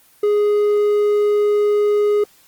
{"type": "tone", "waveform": "triangle", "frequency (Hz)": 415.3, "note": "G#4", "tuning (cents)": 0, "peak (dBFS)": -11, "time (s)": [0.23, 2.24], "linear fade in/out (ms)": 5, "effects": ["white hiss -52 dBFS RMS until 2.47 s", "Opus 24 kbps"]}